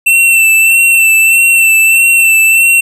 square tone with vibrato, 2685 Hz, E7, 31 cents sharp, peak -5 dBFS, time 0.06-2.81 s, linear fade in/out 10 ms, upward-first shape sine, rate 1.6 Hz, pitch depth 28 cents each way, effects none

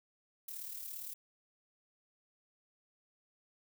violet noise with amplitude modulation, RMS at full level -42 dBFS, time 0.48-1.14 s, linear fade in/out 5 ms, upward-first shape sine, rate 37.6 Hz, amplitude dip 55%, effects none

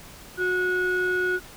sine tone pair together, 365.4 / 1459.8 Hz, F#4 / F#6, -22 / -24 cents, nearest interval 2 octaves, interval 2398 cents, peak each -23 / -22 dBFS, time 0.37-1.4 s, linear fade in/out 50 ms, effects tanh soft clip ceiling -18 dBFS + pink hiss -45 dBFS RMS until 1.56 s

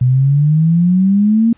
sine exponential sweep, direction up, 123.47 to 233.9 Hz, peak -8 dBFS, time 0.01-1.53 s, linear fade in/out 5 ms, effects pink hiss -53 dBFS RMS until 1.57 s + resampled to 8000 Hz

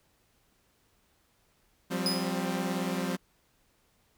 sawtooth chord, F suspended second, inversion none, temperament equal with one note detuned, 177.56 / 196 / 261.6 Hz, F3 / G3 / C4, +29 / 0 / 0 cents, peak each -29 / -30 / -31 dBFS, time 1.9-3.17 s, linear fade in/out 20 ms
40% pulse tone with exponential decay, 5020 Hz, D#8, 15 cents sharp, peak -24 dBFS, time 2.06-2.42 s, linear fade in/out 1 ms, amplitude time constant 78 ms
effects pink hiss -69 dBFS RMS until 4.17 s

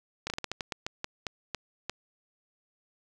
slowing click train, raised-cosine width 0.2 ms, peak -15 dBFS, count 13, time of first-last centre 0.27-1.896 s, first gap 30 ms, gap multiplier 1.25, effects none

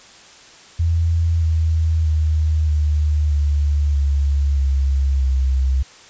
sine tone with pitch steps, 83.1 / 80.41 / 77.8 / 75.28 / 72.85 / 70.49 / 68.2 / 65.99 Hz, E2 / E2 / D#2 / D2 / D2 / C#2 / C#2 / C2, +15 / -42 / 0 / +43 / -13 / +30 / -28 / +15 cents, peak -14 dBFS, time 0.79-5.83 s, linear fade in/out 10 ms, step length 630 ms, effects white hiss -44 dBFS RMS until 6.09 s + resampled to 16000 Hz

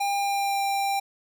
square tone with pitch glide, 802 to 791.9 Hz, G5 to G5, +39 to +17 cents, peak -24 dBFS, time 0-1 s, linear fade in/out 10 ms, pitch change -22 cents, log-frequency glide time 0.18-0.62 s, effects none

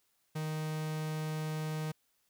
45% pulse tone, 155.5 Hz, D#3, 1 cent flat, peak -34 dBFS, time 0.35-1.92 s, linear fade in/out 10 ms, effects white hiss -75 dBFS RMS until 2.29 s

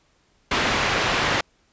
white low-pass noise, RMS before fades -22 dBFS, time 0.51-1.41 s, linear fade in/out 5 ms, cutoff 2500 Hz, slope 12 dB/octave, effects pink hiss -63 dBFS RMS until 1.72 s + resampled to 16000 Hz

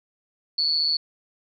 sine tone with amplitude modulation, 4435 Hz, C#8, in tune, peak -16 dBFS, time 0.58-0.97 s, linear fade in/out 5 ms, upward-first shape sine, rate 155 Hz, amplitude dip 85%, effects none

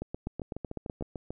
two click trains, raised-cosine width 2 ms, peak -21 / -23 dBFS, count 9 / 8, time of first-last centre 0.02-1.024 / 0.27-1.306 s, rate 7.97 / 6.76 Hz, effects none

